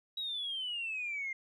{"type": "exponential sweep", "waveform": "sine", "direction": "down", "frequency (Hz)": [3878, 2093], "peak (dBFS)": -34, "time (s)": [0.17, 1.33], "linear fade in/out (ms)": 5, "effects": ["tanh soft clip ceiling -30 dBFS"]}